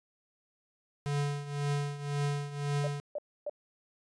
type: tone with tremolo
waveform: square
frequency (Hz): 143.9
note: D3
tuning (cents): -35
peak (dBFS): -28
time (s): 1.06-3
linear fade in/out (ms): 0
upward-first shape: triangle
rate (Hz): 1.9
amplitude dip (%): 80
type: tone bursts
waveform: sine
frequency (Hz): 589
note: D5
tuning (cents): +5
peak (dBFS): -32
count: 3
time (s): 2.84-3.496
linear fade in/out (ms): 2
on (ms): 32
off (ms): 280
effects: resampled to 22050 Hz